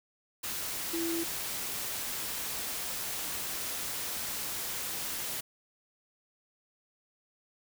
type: tone in noise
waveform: sine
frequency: 333.6 Hz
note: E4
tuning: 21 cents sharp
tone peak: -31 dBFS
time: 0.93-1.24 s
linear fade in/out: 10 ms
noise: white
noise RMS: -36 dBFS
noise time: 0.43-5.41 s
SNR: +2 dB
effects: none